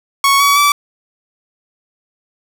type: tone with pitch steps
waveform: sawtooth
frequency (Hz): 1108.7 / 1132 / 1155.8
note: C#6 / C#6 / D6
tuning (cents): 0 / +36 / -28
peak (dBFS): -5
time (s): 0.24-0.72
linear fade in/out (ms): 2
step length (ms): 160
effects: none